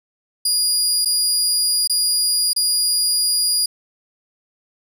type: tone with dropouts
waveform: 25% pulse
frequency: 4861 Hz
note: D#8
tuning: 41 cents flat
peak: -11 dBFS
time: 0.45-3.66 s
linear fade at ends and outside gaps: 5 ms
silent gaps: 1.049-1.056 / 1.875-1.896 / 2.533-2.562 s
effects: none